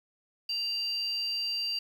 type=tone pair together; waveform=sine; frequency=2794 / 4699 Hz; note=F7 / D8; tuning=0 / 0 cents; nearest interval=major sixth; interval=900 cents; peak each=-35 / -29 dBFS; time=0.49-1.79 s; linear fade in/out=5 ms; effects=tanh soft clip ceiling -24 dBFS + 9-bit